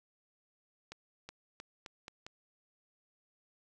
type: accelerating click train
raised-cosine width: 0.2 ms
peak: -28 dBFS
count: 6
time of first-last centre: 0.92-2.265 s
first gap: 370 ms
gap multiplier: 0.84
effects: none